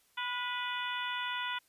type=harmonic tone with a mistuned harmonic; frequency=493.9 Hz; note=B4; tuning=in tune; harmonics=2 / 3 / 4 / 5 / 6 / 7; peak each=-38 / -39 / -42 / -43 / -42 / -42 dBFS; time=0.17-1.59 s; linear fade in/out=10 ms; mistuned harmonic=3; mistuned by=-35 cents; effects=white hiss -69 dBFS RMS until 1.68 s + resampled to 32000 Hz